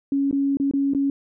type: tone with dropouts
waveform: sine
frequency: 277.5 Hz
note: C#4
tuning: 2 cents sharp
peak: -18 dBFS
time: 0.12-1.1 s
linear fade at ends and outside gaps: 2 ms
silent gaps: 0.312-0.327 / 0.571-0.599 / 0.712-0.736 / 0.936-0.948 s
effects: none